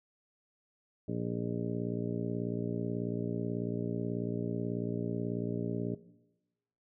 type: harmonic tone with a mistuned harmonic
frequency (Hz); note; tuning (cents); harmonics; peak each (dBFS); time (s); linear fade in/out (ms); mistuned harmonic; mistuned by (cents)
58.27; A#1; 0; 2 / 3 / 4 / 5 / 6 / 7 / 8 / 9 / 10; -39 / -37 / -39 / -39 / -48 / -41 / -49 / -54 / -48; 1.08-5.95; 5; 10; +62
effects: noise-tail reverb RT60 1.0 s tail -18 dB re dry